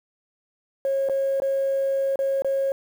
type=tone with dropouts; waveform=sine; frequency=544 Hz; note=C#5; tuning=33 cents flat; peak=-19 dBFS; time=0.85-2.72 s; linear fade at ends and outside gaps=1 ms; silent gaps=1.088-1.096 / 1.401-1.42 / 2.158-2.19 / 2.421-2.446 s; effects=tanh soft clip ceiling -17 dBFS + 8-bit